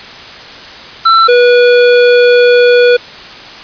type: tone pair in turn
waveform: square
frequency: 1339 / 487.3 Hz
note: E6 / B4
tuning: +27 / -23 cents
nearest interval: octave + perfect fourth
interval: 1750 cents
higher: first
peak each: -4 dBFS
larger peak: neither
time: 1.05-1.28 / 1.28-2.97 s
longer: second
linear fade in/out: 10 ms
effects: white hiss -29 dBFS RMS until 3.63 s + resampled to 11025 Hz